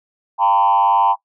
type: tone with frequency modulation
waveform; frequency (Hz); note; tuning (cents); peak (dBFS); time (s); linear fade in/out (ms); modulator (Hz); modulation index
sine; 900; A5; +39; -10; 0.38-1.16; 50; 102; 1.2
effects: noise-tail reverb RT60 0.1 s tail -21 dB re dry + tanh soft clip ceiling -7 dBFS